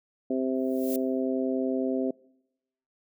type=harmonic tone; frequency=130.81 Hz; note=C3; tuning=in tune; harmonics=2 / 3 / 4 / 5; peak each=-27 / -31 / -33 / -35 dBFS; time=0.3-2.11 s; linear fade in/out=5 ms
type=noise with exponential growth; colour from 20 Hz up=violet; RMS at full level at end=-33 dBFS; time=0.55-0.96 s; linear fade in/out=1 ms; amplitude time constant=88 ms
effects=noise-tail reverb RT60 0.9 s tail -25 dB re dry